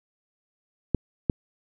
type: clicks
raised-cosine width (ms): 3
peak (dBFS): -8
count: 2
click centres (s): 0.947 / 1.298
effects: none